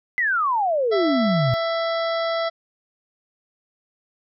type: exponential sweep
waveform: sine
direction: down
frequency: 2056 to 116.6 Hz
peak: -18 dBFS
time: 0.18-1.54 s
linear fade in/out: 0 ms
type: harmonic tone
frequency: 664 Hz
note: E5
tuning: 12 cents sharp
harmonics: 1 / 2 / 3 / 5 / 6 / 7 / 8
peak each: -22 / -28 / -32 / -36 / -38 / -39 / -40 dBFS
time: 0.91-2.5 s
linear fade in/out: 20 ms
effects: none